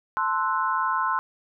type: chord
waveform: sine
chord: F# half-diminished seventh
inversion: first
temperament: equal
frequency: 880 / 1046.5 / 1318.5 / 1480 Hz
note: A5 / C6 / E6 / F#6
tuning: 0 / 0 / 0 / 0 cents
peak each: -30 / -24 / -29 / -30 dBFS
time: 0.17-1.19 s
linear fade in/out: 0 ms
effects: none